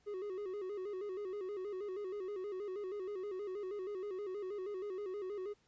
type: tone with vibrato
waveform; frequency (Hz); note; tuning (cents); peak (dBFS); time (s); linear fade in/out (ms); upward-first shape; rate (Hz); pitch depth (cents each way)
triangle; 392; G4; 0; -37; 0.06-5.54; 20; square; 6.3; 94
effects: pink hiss -73 dBFS RMS until 5.67 s + resampled to 16000 Hz